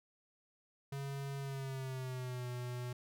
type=tone with pitch glide; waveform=square; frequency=138.59 to 123.47 Hz; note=C#3 to B2; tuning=0 to 0 cents; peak=-40 dBFS; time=0.92-2.93 s; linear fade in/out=5 ms; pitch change=-200 cents; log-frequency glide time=1.39-2.48 s; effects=none